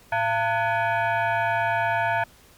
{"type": "tone with frequency modulation", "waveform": "sine", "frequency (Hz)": 110, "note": "A2", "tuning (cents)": 0, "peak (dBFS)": -20, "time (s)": [0.12, 2.24], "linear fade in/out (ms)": 5, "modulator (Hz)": 794, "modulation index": 2.1, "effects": ["pink hiss -53 dBFS RMS until 2.57 s", "MP3 96 kbps"]}